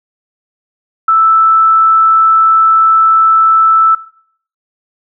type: tone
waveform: sine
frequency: 1318.5 Hz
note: E6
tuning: in tune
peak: -5 dBFS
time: 1.08-3.95 s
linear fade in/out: 5 ms
effects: noise-tail reverb RT60 0.6 s tail -19 dB re dry